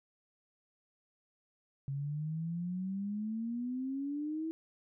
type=exponential sweep; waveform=sine; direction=up; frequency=136.3 to 326.7 Hz; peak=-34 dBFS; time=1.88-4.51 s; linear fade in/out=0 ms; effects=none